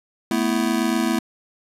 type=chord; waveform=square; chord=A suspended second; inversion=none; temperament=just; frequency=220 / 247.5 / 330 Hz; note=A3 / B3 / E4; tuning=0 / +4 / +2 cents; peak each=-24 dBFS; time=0.31-1.19 s; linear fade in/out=2 ms; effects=resampled to 32000 Hz